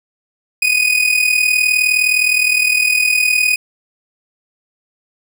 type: tone with amplitude modulation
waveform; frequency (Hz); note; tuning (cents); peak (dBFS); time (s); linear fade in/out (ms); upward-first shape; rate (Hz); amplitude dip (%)
40% pulse; 2489; D#7; 0; -8; 0.62-3.56; 5; sine; 39.5; 65
effects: none